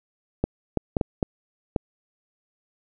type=clicks; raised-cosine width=2 ms; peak=-8 dBFS; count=6; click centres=0.44 / 0.773 / 0.968 / 1.012 / 1.228 / 1.762 s; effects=none